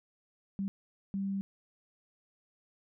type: tone bursts at uneven times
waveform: sine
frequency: 196 Hz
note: G3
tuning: in tune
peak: -31 dBFS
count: 2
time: 0.59-0.68 / 1.14-1.41 s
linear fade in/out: 0 ms
effects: none